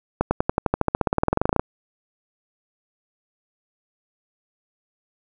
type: accelerating click train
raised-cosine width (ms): 1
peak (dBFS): -4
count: 24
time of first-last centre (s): 0.21-1.595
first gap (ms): 100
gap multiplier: 0.95
effects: none